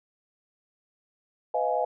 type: chord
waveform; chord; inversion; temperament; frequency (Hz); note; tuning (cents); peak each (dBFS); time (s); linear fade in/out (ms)
sine; F half-diminished seventh; second; just; 502.9 / 628.6 / 698.5 / 838.1; Cb5 / Eb5 / F5 / Ab5; +31 / +18 / 0 / +16; -29; 1.54-1.85; 5
effects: none